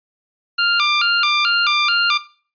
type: tone with vibrato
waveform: 15% pulse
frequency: 1289 Hz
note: E6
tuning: 39 cents flat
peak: -7 dBFS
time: 0.58-2.18 s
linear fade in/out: 10 ms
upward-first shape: square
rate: 2.3 Hz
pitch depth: 140 cents each way
effects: noise-tail reverb RT60 0.4 s tail -17 dB re dry + resampled to 11025 Hz